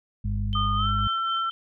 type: harmonic tone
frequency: 50.7 Hz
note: G#1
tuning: 41 cents flat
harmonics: 1 / 2 / 4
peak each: -27 / -27 / -34 dBFS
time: 0.24-1.08 s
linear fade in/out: 10 ms
type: tone with tremolo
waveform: sine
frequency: 3103 Hz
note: G7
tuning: 18 cents flat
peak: -29 dBFS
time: 0.53-1.51 s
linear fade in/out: 0 ms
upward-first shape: sine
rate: 4 Hz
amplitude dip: 65%
type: tone with pitch glide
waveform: sine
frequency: 1226 to 1344.7 Hz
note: D#6 to E6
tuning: -26 to +34 cents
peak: -24 dBFS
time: 0.55-1.5 s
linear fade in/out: 5 ms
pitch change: +160 cents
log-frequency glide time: 0.76-0.88 s
effects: none